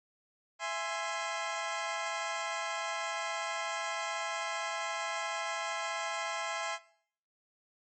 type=chord; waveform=20% pulse; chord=E augmented; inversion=none; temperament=equal with one note detuned; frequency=665.4 / 830.6 / 1046.5 Hz; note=E5 / G#5 / B#5; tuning=+16 / 0 / 0 cents; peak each=-33 dBFS; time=0.59-6.79 s; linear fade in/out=50 ms; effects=noise-tail reverb RT60 0.6 s tail -19 dB re dry + MP3 32 kbps